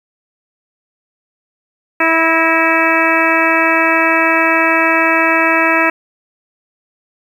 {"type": "harmonic tone with a mistuned harmonic", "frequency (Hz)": 326.5, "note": "E4", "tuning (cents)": -17, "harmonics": [1, 2, 3, 4, 5, 6, 7, 8], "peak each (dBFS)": [-18, -18, -18, -18, -18, -18, -18, -18], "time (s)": [2, 5.9], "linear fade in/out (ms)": 5, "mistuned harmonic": 6, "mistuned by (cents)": -50, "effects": ["7-bit"]}